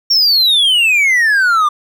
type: exponential sweep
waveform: triangle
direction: down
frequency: 5588 to 1174.7 Hz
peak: -7 dBFS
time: 0.1-1.69 s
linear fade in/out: 10 ms
effects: none